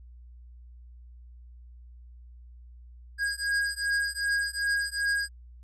square beating tone pair, 1633 / 1635.6 Hz, G#6 / G#6, -30 / -27 cents, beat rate 2.6 Hz, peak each -30 dBFS, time 3.18-5.29 s, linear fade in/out 50 ms, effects added 60 Hz sine -46 dBFS peak until 5.63 s + resampled to 24000 Hz

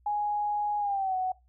sine tone with pitch glide, 830.6 to 744.3 Hz, G#5 to F#5, 0 to +10 cents, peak -26 dBFS, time 0.06-1.32 s, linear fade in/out 5 ms, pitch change -190 cents, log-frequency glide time 0.79-1.16 s, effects noise-tail reverb RT60 0.2 s tail -19 dB re dry + added 61 Hz sine -60 dBFS peak until 1.48 s

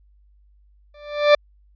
40% pulse tone with exponential growth, 589 Hz, D5, 5 cents sharp, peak -7 dBFS, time 0.94-1.35 s, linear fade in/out 5 ms, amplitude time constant 89 ms, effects added 50 Hz sine -52 dBFS peak until 1.75 s + resampled to 11025 Hz

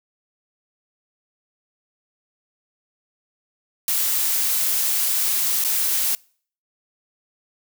blue noise with dropouts, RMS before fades -21 dBFS, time 3.88-6.15 s, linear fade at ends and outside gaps 1 ms, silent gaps 5.64-5.647 s, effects noise-tail reverb RT60 0.5 s tail -26 dB re dry

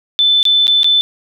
sine tone with dropouts, 3520 Hz, A7, in tune, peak -8 dBFS, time 0.19-1.01 s, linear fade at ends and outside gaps 0 ms, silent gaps 0.429-0.453 / 0.669-0.679 / 0.832-0.844 s, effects none

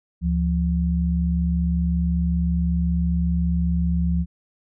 sine tone pair together, 72.61 / 172.7 Hz, D2 / F3, -19 / -19 cents, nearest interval octave + minor third, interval 1500 cents, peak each -21 dBFS, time 0.21-4.26 s, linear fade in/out 50 ms, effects none

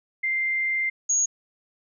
sine tone pair in turn, 2093 / 6645 Hz, C7 / G#8, 0 / 0 cents, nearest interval octave + minor sixth, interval 2000 cents, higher second, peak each -22 / -19 dBFS, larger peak second, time 0.23-0.9 / 1.09-1.26 s, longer first, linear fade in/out 10 ms, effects none

